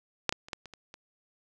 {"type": "clicks", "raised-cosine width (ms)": 0.2, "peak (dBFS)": [-7, -14, -29, -16, -28, -29, -28], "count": 7, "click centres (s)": [0.293, 0.325, 0.485, 0.532, 0.657, 0.737, 0.941], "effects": []}